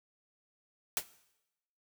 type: noise with exponential decay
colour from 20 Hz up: white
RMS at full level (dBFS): -27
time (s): 0.97-1.06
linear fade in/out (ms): 1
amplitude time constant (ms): 18
effects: noise-tail reverb RT60 0.9 s tail -18 dB re dry